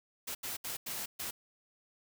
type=noise bursts at uneven times; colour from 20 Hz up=white; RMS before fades=-39 dBFS; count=5; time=0.27-0.35 / 0.43-0.57 / 0.64-0.77 / 0.86-1.06 / 1.19-1.31 s; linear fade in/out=10 ms; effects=none